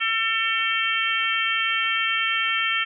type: harmonic tone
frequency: 449.2 Hz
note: A4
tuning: 36 cents sharp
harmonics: 3 / 4 / 5 / 6 / 7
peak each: -27 / -27 / -27 / -27 / -27 dBFS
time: 0-2.85 s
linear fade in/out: 20 ms
effects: none